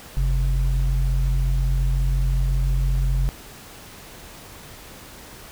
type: tone pair together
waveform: sine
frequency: 47.08 / 132.6 Hz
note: F#1 / C3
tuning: +31 / +23 cents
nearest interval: octave + tritone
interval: 1792 cents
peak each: -18 / -25 dBFS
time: 0.17-3.29 s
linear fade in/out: 0 ms
effects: pink hiss -42 dBFS RMS until 5.51 s